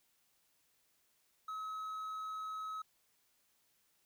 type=tone; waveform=triangle; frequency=1282 Hz; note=E6; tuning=49 cents flat; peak=-38 dBFS; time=1.48-2.82 s; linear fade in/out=5 ms; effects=white hiss -75 dBFS RMS until 4.05 s